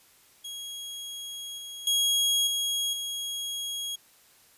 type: tone with level steps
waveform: sawtooth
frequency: 3300 Hz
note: G#7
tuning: 12 cents flat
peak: -33 / -35 / -19 / -23 / -28 dBFS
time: 0.44-3.96 s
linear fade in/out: 10 ms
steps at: 1.58 / 1.87 / 2.47 / 2.93 s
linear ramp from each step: 2 ms
effects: white hiss -59 dBFS RMS until 4.57 s + resampled to 32000 Hz